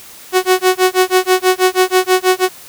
sawtooth tone with tremolo, 370.2 Hz, F#4, 1 cent sharp, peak -3 dBFS, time 0.32-2.49 s, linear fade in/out 50 ms, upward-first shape sine, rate 6.2 Hz, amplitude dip 100%, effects white hiss -37 dBFS RMS until 2.68 s

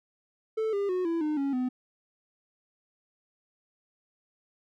triangle tone with pitch steps, 440 / 401.2 / 365.7 / 333.5 / 304 / 277.2 / 252.7 Hz, A4 / G4 / F#4 / E4 / D#4 / C#4 / B3, 0 / +40 / -20 / +20 / -40 / 0 / +40 cents, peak -24 dBFS, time 0.57-1.69 s, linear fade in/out 10 ms, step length 160 ms, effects none

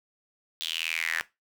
square tone with high-pass filter sweep, 40.86 Hz, E1, 14 cents flat, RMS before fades -31 dBFS, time 0.61-1.21 s, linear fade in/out 0 ms, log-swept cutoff 3500 to 1700 Hz, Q 6.5, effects noise-tail reverb RT60 0.2 s tail -17 dB re dry

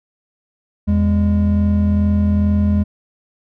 triangle tone pair together, 82.41 / 205 Hz, E2 / G#3, 0 / -22 cents, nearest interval octave + major third, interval 1578 cents, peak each -13 dBFS, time 0.87-2.84 s, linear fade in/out 20 ms, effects none

